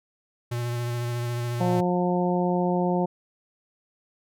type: tone with vibrato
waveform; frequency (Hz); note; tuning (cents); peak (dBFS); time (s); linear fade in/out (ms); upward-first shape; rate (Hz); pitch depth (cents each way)
square; 120; B2; -49; -27; 0.51-1.81; 10; sine; 14; 19
type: harmonic tone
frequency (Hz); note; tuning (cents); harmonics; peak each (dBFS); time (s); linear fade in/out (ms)
178.5; F3; +38; 1 / 2 / 3 / 4 / 5; -24 / -27 / -29 / -30 / -31; 1.6-3.06; 10
effects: none